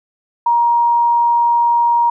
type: tone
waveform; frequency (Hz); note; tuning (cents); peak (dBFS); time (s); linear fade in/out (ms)
sine; 944; A#5; +22; -10; 0.46-2.1; 5
effects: none